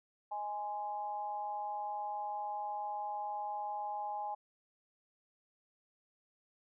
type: tone with amplitude modulation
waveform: sine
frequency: 830.6 Hz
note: G#5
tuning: in tune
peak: -33 dBFS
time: 0.31-4.35 s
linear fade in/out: 10 ms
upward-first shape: sine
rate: 206 Hz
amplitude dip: 70%
effects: none